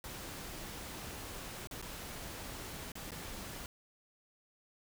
pink noise with dropouts, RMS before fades -45 dBFS, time 0.04-3.66 s, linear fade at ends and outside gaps 1 ms, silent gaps 1.672-1.711 / 1.816-1.825 / 2.919-2.954 / 3.107-3.118 s, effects none

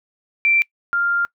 sine tone pair in turn, 2349 / 1396.7 Hz, D7 / F6, 0 / 0 cents, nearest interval major sixth, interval 900 cents, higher first, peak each -13 / -16 dBFS, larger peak first, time 0.45-0.62 / 0.93-1.25 s, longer second, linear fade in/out 0 ms, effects noise-tail reverb RT60 0.1 s tail -24 dB re dry

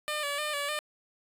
10% pulse tone with vibrato, 587.3 Hz, D5, in tune, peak -22 dBFS, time 0.08-0.79 s, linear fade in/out 0 ms, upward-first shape square, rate 3.3 Hz, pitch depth 44 cents each way, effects resampled to 32000 Hz

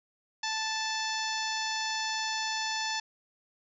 harmonic tone with a mistuned harmonic, 879 Hz, A5, 2 cents flat, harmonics 1 / 2 / 3 / 4 / 5 / 6 / 7 / 8, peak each -35 / -36 / -40 / -39 / -39 / -38 / -42 / -45 dBFS, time 0.43-3 s, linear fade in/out 5 ms, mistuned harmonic 7, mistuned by -33 cents, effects none

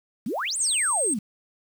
sine exponential two-way sweep, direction up then down, 187.9 to 9397 to 187.9 Hz, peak -25 dBFS, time 0.26-1.19 s, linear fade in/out 5 ms, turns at 0.57 s
sine tone, 8372 Hz, C9, in tune, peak -21 dBFS, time 0.6-1.14 s, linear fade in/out 5 ms
effects tanh soft clip ceiling -15 dBFS + 8-bit

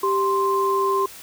sine tone pair together, 392 / 1046.5 Hz, G4 / C6, 0 / 0 cents, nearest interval octave + perfect fourth, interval 1700 cents, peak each -21 / -20 dBFS, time 0.03-1.06 s, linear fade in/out 5 ms, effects white hiss -41 dBFS RMS until 1.22 s

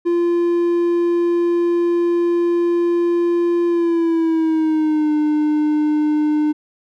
triangle tone with pitch glide, 345 to 302.1 Hz, F4 to D4, -21 to +49 cents, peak -12 dBFS, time 0.05-6.53 s, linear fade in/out 20 ms, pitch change -230 cents, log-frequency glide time 3.67-5.12 s, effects none

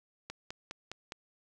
click train, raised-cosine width 0.2 ms, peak -23 dBFS, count 5, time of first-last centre 0.3-1.121 s, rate 4.87 Hz, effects none

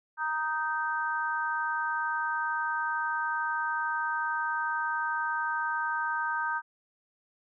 sine chord, Eb major, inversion second, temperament just, 933.4 / 1244.5 / 1555.6 Hz, Bb5 / Eb6 / G6, +2 / 0 / -14 cents, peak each -32 / -34 / -31 dBFS, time 0.17-6.62 s, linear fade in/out 50 ms, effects none

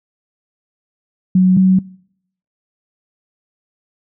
sine tone pair in turn, 185 / 187.47 Hz, F#3 / F#3, 0 / +23 cents, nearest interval unison, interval 23 cents, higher second, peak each -7 dBFS, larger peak neither, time 1.35-1.57 / 1.57-1.79 s, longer neither, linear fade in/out 5 ms, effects noise-tail reverb RT60 0.7 s tail -24 dB re dry

